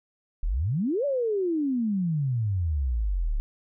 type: exponential two-way sweep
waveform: sine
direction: up then down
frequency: 34 to 587.3 to 34 Hz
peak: -23 dBFS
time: 0.43-3.4 s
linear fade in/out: 0 ms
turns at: 1.05 s
effects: none